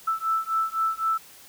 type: beating tone pair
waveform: sine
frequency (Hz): 1318.5 / 1322.4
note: E6 / E6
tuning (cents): 0 / +5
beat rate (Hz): 3.9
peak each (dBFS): -26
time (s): 0.07-1.18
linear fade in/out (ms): 10
effects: white hiss -49 dBFS RMS until 1.48 s